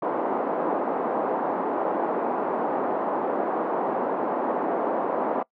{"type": "band-pass noise", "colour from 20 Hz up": "white", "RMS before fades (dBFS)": -26, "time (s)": [0.02, 5.43], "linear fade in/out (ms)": 5, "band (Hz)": [250, 930], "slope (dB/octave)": 24, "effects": ["noise-tail reverb RT60 0.1 s tail -23 dB re dry"]}